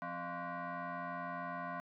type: tone with frequency modulation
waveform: sine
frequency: 173.5 Hz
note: F3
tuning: 11 cents flat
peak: -38 dBFS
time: 0.02-1.8 s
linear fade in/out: 0 ms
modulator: 434 Hz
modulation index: 3.2
effects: tanh soft clip ceiling -34 dBFS